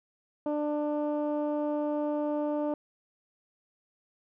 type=tone with low-pass filter; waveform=15% pulse; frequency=297 Hz; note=D4; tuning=20 cents sharp; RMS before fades=-30 dBFS; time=0.46-2.74 s; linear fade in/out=2 ms; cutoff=600 Hz; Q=1.2; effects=none